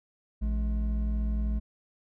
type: tone pair together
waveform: triangle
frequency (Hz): 56.4 / 212.2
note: A1 / G#3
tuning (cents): +44 / +38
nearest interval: octave + major seventh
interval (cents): 2294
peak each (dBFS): -24 / -34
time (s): 0.41-1.6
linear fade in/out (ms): 20
effects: none